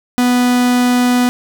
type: tone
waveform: 45% pulse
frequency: 246.9 Hz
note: B3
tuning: in tune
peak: -10 dBFS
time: 0.18-1.29 s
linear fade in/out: 0 ms
effects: none